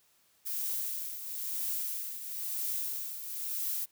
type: noise with tremolo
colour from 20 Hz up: violet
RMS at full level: -33 dBFS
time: 0.45-3.86 s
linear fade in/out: 20 ms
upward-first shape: triangle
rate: 1 Hz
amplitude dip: 65%
effects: white hiss -68 dBFS RMS until 3.91 s